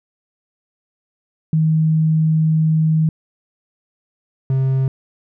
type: tone pair in turn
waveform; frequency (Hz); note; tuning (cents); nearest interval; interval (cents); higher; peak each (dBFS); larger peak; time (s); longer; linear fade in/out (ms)
sine / triangle; 158.1 / 132.95; D#3 / C3; +28 / +28; minor third; 300; first; -12; neither; 1.53-3.09 / 4.5-4.88; first; 2
effects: none